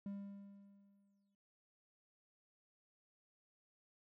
triangle tone with exponential decay, 199.6 Hz, G3, 32 cents sharp, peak -39 dBFS, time 0.06-1.35 s, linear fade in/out 2 ms, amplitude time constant 280 ms, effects none

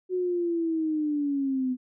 sine linear sweep, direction down, 370 to 250 Hz, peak -24 dBFS, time 0.09-1.77 s, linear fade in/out 50 ms, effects none

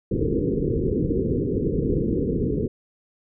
white low-pass noise, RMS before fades -23 dBFS, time 0.11-2.68 s, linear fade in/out 10 ms, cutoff 480 Hz, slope 96 dB/octave, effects none

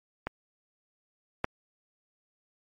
clicks, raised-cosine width 0.5 ms, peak -16 / -11 dBFS, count 2, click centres 0.27 / 1.444 s, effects MP3 64 kbps

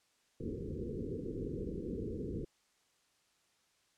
white low-pass noise, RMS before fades -40 dBFS, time 0.4-2.45 s, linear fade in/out 5 ms, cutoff 480 Hz, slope 96 dB/octave, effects white hiss -73 dBFS RMS until 3.97 s + low-pass 8000 Hz 12 dB/octave

